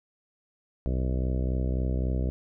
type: harmonic tone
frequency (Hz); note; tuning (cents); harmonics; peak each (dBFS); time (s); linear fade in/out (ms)
63.7; C2; -46; 1 / 2 / 3 / 4 / 5 / 6 / 7 / 8 / 9 / 10; -26 / -32 / -36 / -38 / -40 / -42 / -43 / -44 / -45 / -46; 0.86-2.3; 0
effects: none